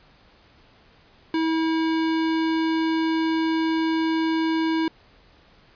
square tone, 322.7 Hz, E4, 37 cents flat, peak -21 dBFS, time 1.34-4.88 s, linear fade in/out 2 ms, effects pink hiss -55 dBFS RMS until 5.75 s + resampled to 11025 Hz

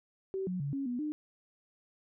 sine tone with pitch steps, 383.4 / 182.3 / 141.5 / 275.3 / 244.6 / 301.9 Hz, G4 / F#3 / C#3 / C#4 / B3 / D4, -38 / -25 / +36 / -12 / -16 / +48 cents, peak -32 dBFS, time 0.34-1.12 s, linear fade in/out 0 ms, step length 130 ms, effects none

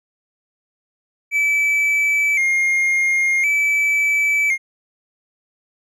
triangle tone with vibrato, 2216 Hz, C#7, 1 cent flat, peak -13 dBFS, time 1.31-4.58 s, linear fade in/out 50 ms, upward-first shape square, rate 0.47 Hz, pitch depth 69 cents each way, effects none

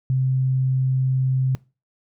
sine tone, 130.81 Hz, C3, in tune, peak -17 dBFS, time 0.1-1.55 s, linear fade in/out 0 ms, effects noise-tail reverb RT60 0.3 s tail -22 dB re dry

